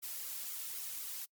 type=noise with flanger; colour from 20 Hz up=blue; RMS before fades=-42 dBFS; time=0.02-1.26 s; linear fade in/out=20 ms; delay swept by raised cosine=1.1 to 2.6 ms; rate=4 Hz; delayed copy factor=-0.75; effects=noise-tail reverb RT60 0.1 s tail -26 dB re dry + MP3 96 kbps